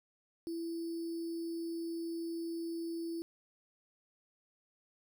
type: tone with sample-and-hold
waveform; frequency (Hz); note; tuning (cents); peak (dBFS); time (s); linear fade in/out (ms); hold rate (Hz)
sine; 333.5; E4; +20; -36; 0.47-3.22; 0; 4900
effects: none